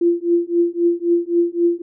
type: tone with tremolo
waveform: sine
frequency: 343.8 Hz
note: F4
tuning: 27 cents flat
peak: -10 dBFS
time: 0.01-1.82 s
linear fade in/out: 5 ms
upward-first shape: triangle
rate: 3.8 Hz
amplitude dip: 100%
effects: none